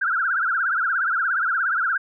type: tone with vibrato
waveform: sine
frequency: 1460 Hz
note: F#6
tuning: 24 cents flat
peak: -19 dBFS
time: 0.01-1.98 s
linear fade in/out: 10 ms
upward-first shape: triangle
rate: 17 Hz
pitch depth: 210 cents each way
effects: none